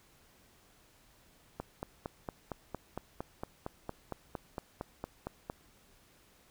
click train, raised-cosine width 1 ms, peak -23 dBFS, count 18, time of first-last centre 1.6-5.499 s, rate 4.36 Hz, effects pink hiss -64 dBFS RMS until 6.5 s

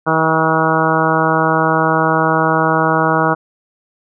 harmonic tone, 160 Hz, D#3, 49 cents sharp, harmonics 1 / 2 / 3 / 4 / 5 / 6 / 7 / 8 / 9, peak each -20 / -20 / -20 / -20 / -20 / -20 / -20 / -20 / -20 dBFS, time 0.06-3.35 s, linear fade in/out 20 ms, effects none

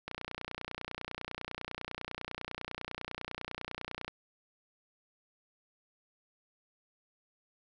click train, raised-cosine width 0.3 ms, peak -22 dBFS, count 121, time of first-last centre 0.08-4.08 s, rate 30 Hz, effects none

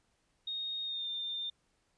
sine tone with pitch glide, 3717 to 3607 Hz, A#7 to A7, -6 to +42 cents, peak -35 dBFS, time 0.47-1.5 s, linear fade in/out 5 ms, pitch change -52 cents, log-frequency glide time 0.84-1.08 s, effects pink hiss -75 dBFS RMS until 1.97 s + resampled to 22050 Hz

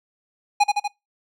square tone with echo, 823 Hz, G#5, 16 cents flat, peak -13 dBFS, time 0.6-0.64 s, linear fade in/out 10 ms, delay 80 ms, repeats 3, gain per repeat -3 dB, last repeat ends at 0.88 s, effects noise-tail reverb RT60 0.2 s tail -24 dB re dry + low-pass 7000 Hz 12 dB/octave

